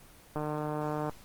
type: click train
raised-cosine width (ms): 1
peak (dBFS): -20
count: 112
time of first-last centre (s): 0.36-1.095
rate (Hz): 151
effects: pink hiss -55 dBFS RMS until 1.24 s + Opus 24 kbps